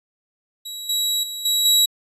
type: tone with level steps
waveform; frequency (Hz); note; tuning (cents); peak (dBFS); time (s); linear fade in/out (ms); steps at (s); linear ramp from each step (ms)
sawtooth; 3880; B7; -31; -27 / -16 / -25 / -14 / -10; 0.65-1.86; 10; 0.89 / 1.23 / 1.45 / 1.65; 5
effects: resampled to 32000 Hz